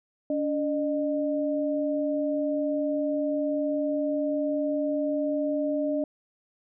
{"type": "tone pair together", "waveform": "sine", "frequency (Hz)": [286.9, 608], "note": ["D4", "D#5"], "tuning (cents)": [-40, -40], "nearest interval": "octave + minor second", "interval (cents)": 1300, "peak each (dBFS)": -27, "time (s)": [0.3, 6.04], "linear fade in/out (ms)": 2, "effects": []}